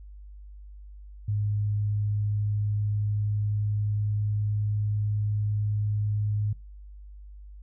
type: tone with pitch glide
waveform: sine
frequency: 103.83 to 104.55 Hz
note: G#2 to G#2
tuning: 0 to +12 cents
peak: -24 dBFS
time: 1.28-6.53 s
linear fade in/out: 5 ms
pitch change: +12 cents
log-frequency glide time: 1.56-4.57 s
effects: noise-tail reverb RT60 0.2 s tail -22 dB re dry + added 50 Hz sine -42 dBFS peak until 7.62 s